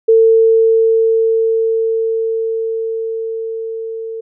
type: tone with level ramp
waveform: sine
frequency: 450 Hz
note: A4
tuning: 39 cents sharp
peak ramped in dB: -5 to -22 dBFS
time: 0.08-4.21 s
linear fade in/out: 10 ms
effects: none